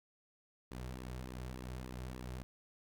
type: tone with flanger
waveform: sawtooth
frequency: 63 Hz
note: B1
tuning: 35 cents sharp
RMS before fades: -45 dBFS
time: 0.71-2.43 s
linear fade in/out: 0 ms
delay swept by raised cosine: 1.3 to 4.1 ms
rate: 3.4 Hz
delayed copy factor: -0.65
effects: none